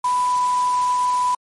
sine tone in noise, 993 Hz, B5, 9 cents sharp, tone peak -16 dBFS, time 0.04-1.35 s, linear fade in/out 5 ms, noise white, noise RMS -34 dBFS, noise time 0.04-1.35 s, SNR +15 dB, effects MP3 48 kbps

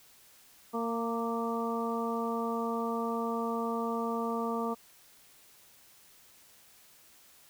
harmonic tone with a mistuned harmonic, 230 Hz, A#3, 23 cents flat, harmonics 1 / 2 / 3 / 4 / 5, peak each -34 / -35 / -39 / -39 / -37 dBFS, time 0.73-4.75 s, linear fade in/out 20 ms, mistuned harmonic 5, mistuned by +30 cents, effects white hiss -59 dBFS RMS until 7.49 s

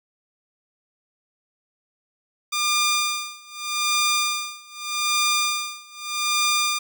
10% pulse tone with tremolo, 1202 Hz, D6, 40 cents sharp, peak -10 dBFS, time 2.52-6.79 s, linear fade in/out 10 ms, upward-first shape sine, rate 0.82 Hz, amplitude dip 95%, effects none

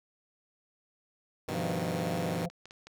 10% pulse chord, G augmented, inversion none, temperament equal, 98 / 123.47 / 155.56 Hz, G2 / B2 / D#3, 0 / 0 / 0 cents, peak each -29 dBFS, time 1.48-2.46 s, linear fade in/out 5 ms
harmonic tone, 172 Hz, F3, 26 cents flat, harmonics 1 / 3 / 4, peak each -34 / -39 / -40 dBFS, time 1.53-2.49 s, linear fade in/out 20 ms
clicks, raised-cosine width 0.2 ms, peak -31 dBFS, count 8, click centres 1.994 / 2.177 / 2.289 / 2.381 / 2.5 / 2.656 / 2.709 / 2.87 s
effects none

